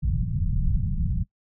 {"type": "low-pass noise", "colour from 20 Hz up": "pink", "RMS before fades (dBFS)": -24, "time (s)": [0.02, 1.24], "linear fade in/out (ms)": 10, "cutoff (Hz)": 180, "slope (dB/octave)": 48, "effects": ["noise-tail reverb RT60 0.1 s tail -21 dB re dry"]}